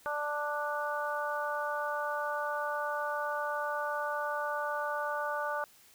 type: harmonic tone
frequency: 294.7 Hz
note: D4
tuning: 6 cents sharp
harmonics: 2 / 3 / 4 / 5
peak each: -36 / -37 / -37 / -37 dBFS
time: 0.06-5.64 s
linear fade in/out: 0 ms
effects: white hiss -60 dBFS RMS until 5.94 s